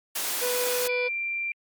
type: noise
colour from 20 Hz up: white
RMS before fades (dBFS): -29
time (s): 0.15-0.88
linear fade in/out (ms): 10
type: harmonic tone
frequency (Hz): 493.9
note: B4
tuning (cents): 0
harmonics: 1 / 2 / 3 / 4 / 5 / 6 / 7 / 8 / 9 / 10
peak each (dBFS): -26 / -40 / -42 / -48 / -41 / -52 / -44 / -55 / -44 / -46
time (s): 0.41-1.09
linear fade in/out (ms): 20
type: tone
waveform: sine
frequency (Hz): 2365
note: D7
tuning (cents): +12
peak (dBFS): -27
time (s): 0.89-1.52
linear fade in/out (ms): 2
effects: high-pass 300 Hz 12 dB/octave + Opus 48 kbps